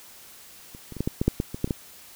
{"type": "clicks", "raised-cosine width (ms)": 3, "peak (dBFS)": [-29, -25, -23, -12, -11, -10, -6, -11, -19, -10, -25, -11], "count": 12, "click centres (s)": [0.749, 0.923, 0.967, 1.006, 1.075, 1.215, 1.28, 1.401, 1.545, 1.644, 1.676, 1.708], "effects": ["white hiss -48 dBFS RMS until 2.15 s"]}